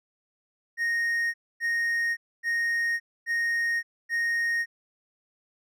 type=tone bursts; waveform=triangle; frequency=1860 Hz; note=A#6; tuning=4 cents flat; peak=-22 dBFS; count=5; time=0.77-4.66 s; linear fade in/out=50 ms; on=570 ms; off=260 ms; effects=none